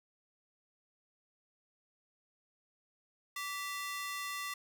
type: ring-modulated tone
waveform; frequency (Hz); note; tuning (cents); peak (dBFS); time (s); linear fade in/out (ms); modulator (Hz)
sawtooth; 1566; G6; -2; -31; 3.36-4.54; 5; 412
effects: none